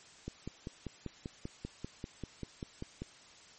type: click train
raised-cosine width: 3 ms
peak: -26 dBFS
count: 15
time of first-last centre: 0.28-3.02 s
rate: 5.11 Hz
effects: white hiss -57 dBFS RMS until 3.58 s + MP3 32 kbps